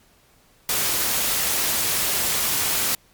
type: noise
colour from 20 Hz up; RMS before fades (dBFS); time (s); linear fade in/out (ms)
white; -22; 0.69-2.95; 2
effects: pink hiss -57 dBFS RMS until 3.13 s + MP3 96 kbps